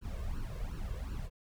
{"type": "noise with flanger", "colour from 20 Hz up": "brown", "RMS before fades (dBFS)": -38, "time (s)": [0.01, 1.3], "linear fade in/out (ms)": 50, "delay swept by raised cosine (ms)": [0.69, 1.89], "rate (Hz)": 2.7, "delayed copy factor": 0.85, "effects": []}